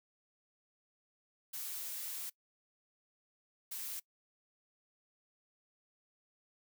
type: noise bursts at uneven times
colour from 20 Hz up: blue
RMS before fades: -42 dBFS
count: 2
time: 1.53-2.3 / 3.71-4 s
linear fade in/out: 10 ms
effects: noise-tail reverb RT60 0.1 s tail -23 dB re dry